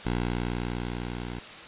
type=tone with level ramp; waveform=10% pulse; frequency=60 Hz; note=B1; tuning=49 cents flat; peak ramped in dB=-17 to -26 dBFS; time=0.05-1.4 s; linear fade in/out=10 ms; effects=white hiss -42 dBFS RMS until 1.67 s + resampled to 8000 Hz